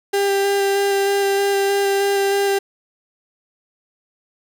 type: tone with vibrato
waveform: 35% pulse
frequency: 397.2 Hz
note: G4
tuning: 23 cents sharp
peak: -14 dBFS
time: 0.13-2.59 s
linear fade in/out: 10 ms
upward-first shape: square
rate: 3.2 Hz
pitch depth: 9 cents each way
effects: none